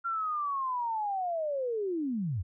sine linear sweep, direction down, 1384 to 76.5 Hz, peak -29 dBFS, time 0.04-2.43 s, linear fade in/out 20 ms, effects none

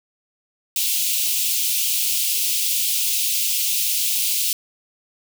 white high-pass noise, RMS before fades -21 dBFS, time 0.76-4.53 s, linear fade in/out 2 ms, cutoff 2500 Hz, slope 48 dB/octave, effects none

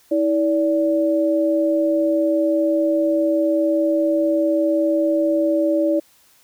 sine tone pair together, 322.9 / 578 Hz, E4 / D5, -36 / -28 cents, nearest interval minor seventh, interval 1008 cents, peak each -18 dBFS, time 0.11-6 s, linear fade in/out 10 ms, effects white hiss -55 dBFS RMS until 6.43 s

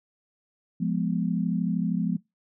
sine chord, F diminished, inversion none, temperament equal, 174.61 / 207.7 / 246.9 Hz, F3 / Ab3 / Cb4, 0 / 0 / 0 cents, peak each -26 / -28 / -30 dBFS, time 0.8-2.17 s, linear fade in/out 10 ms, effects noise-tail reverb RT60 0.2 s tail -22 dB re dry

